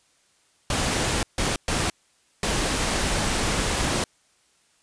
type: noise bursts at uneven times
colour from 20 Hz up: pink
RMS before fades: -24 dBFS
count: 4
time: 0.7-1.23 / 1.38-1.56 / 1.68-1.9 / 2.43-4.04 s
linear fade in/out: 2 ms
effects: white hiss -63 dBFS RMS until 4.82 s + resampled to 22050 Hz